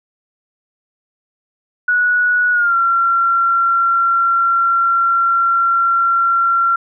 sine tone with pitch glide, 1466 to 1367.8 Hz, F#6 to F6, -16 to -36 cents, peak -11 dBFS, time 1.88-6.76 s, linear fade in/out 5 ms, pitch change -120 cents, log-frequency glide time 2.52-2.75 s, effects none

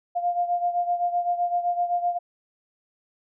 sine beating tone pair, 701 / 708.8 Hz, F5 / F5, +6 / +25 cents, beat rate 7.8 Hz, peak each -23 / -28 dBFS, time 0.15-2.19 s, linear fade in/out 20 ms, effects none

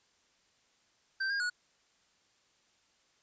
square tone with pitch steps, 1560 / 1618 / 1459 Hz, G6 / G#6 / F#6, -9 / -46 / -25 cents, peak -31 dBFS, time 1.2-1.5 s, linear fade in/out 10 ms, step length 100 ms, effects white hiss -70 dBFS RMS until 3.22 s + resampled to 16000 Hz

